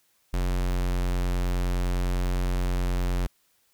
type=tone; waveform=square; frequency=44.87 Hz; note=F1; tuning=48 cents sharp; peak=-24 dBFS; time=0.33-3.27 s; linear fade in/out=10 ms; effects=white hiss -67 dBFS RMS until 3.73 s